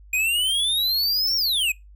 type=exponential two-way sweep; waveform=square; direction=up then down; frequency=2454 to 5588 to 2454 Hz; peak=-20 dBFS; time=0.13-1.72 s; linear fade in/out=5 ms; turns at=1.36 s; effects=noise-tail reverb RT60 0.2 s tail -24 dB re dry + added 50 Hz sine -44 dBFS peak until 1.95 s